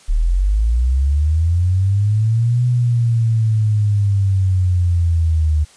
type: linear two-way sweep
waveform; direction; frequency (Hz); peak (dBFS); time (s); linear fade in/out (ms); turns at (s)
sine; up then down; 35.91 to 123.7 to 75.1; -12; 0.08-5.65; 20; 2.65
effects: white hiss -47 dBFS RMS until 5.76 s + resampled to 22050 Hz